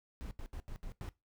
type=noise bursts at uneven times; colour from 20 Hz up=brown; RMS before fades=-43 dBFS; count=6; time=0.21-0.31 / 0.39-0.46 / 0.53-0.6 / 0.68-0.76 / 0.83-0.92 / 1.01-1.09 s; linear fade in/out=0 ms; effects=noise-tail reverb RT60 0.2 s tail -18 dB re dry